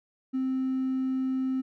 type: tone with hard clipping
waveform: triangle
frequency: 261.6 Hz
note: C4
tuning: in tune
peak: -26 dBFS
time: 0.33-1.62 s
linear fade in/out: 20 ms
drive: 4 dB
effects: none